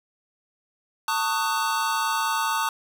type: chord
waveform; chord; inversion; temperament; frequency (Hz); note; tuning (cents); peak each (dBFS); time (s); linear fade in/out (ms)
square; D# half-diminished seventh; second; just; 896 / 1120.1 / 1244.5 / 1493.4; A5 / C#6 / D#6 / F#6; +31 / +18 / 0 / +16; -27 / -30 / -29 / -32; 1.08-2.69; 2
effects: none